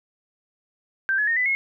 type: tone with pitch steps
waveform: sine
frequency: 1568 / 1700.1 / 1843.3 / 1998.5 / 2167 Hz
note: G6 / G#6 / A#6 / B6 / C#7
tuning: 0 / +40 / -20 / +20 / -40 cents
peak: -19 dBFS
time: 1.09-1.55 s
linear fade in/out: 0 ms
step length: 92 ms
effects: none